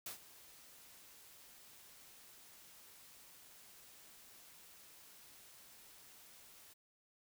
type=noise with ADSR envelope; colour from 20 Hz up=white; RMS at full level=-44 dBFS; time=0.06-6.74 s; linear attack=4 ms; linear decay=110 ms; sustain=-16 dB; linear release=15 ms; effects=none